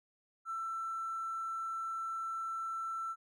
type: tone with hard clipping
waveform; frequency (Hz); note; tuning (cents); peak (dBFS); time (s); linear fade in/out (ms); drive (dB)
triangle; 1336; E6; +23; -36; 0.45-3.16; 50; 3
effects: none

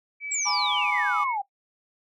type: tone with pitch glide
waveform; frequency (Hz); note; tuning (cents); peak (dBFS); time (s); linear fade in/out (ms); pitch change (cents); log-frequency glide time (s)
sine; 2296 to 2194; D7 to C#7; -40 to -18; -31; 0.2-1.37; 50; -78; 0.72-1
type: exponential sweep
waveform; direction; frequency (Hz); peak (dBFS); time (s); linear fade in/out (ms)
sine; down; 7902 to 766; -25; 0.31-1.42; 10
type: chord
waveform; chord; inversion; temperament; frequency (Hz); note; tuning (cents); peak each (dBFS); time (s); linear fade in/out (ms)
triangle; G# diminished; none; equal; 830.6 / 987.8 / 1174.7; G#5 / B5 / D6; 0 / 0 / 0; -28; 0.45-1.25; 20
effects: noise-tail reverb RT60 0.1 s tail -18 dB re dry

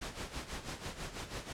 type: noise with tremolo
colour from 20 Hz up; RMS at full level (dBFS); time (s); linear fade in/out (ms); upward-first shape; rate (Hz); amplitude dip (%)
pink; -40; 0.01-1.53; 10; sine; 6.1; 70
effects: low-pass 8000 Hz 12 dB/octave

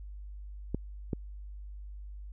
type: clicks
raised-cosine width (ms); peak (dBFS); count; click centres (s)
3; -18; 2; 0.746 / 1.132
effects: added 50 Hz sine -41 dBFS peak until 2.32 s

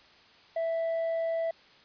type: tone with tanh clipping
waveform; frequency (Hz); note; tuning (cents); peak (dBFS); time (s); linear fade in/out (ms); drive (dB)
sine; 659.3; E5; 0; -28; 0.56-1.51; 5; 3
effects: white hiss -57 dBFS RMS until 1.84 s + resampled to 11025 Hz

